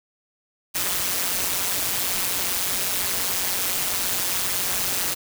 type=noise with amplitude modulation; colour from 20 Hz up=white; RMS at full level=-21 dBFS; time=0.74-5.15 s; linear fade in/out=20 ms; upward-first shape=sine; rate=184 Hz; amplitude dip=80%; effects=none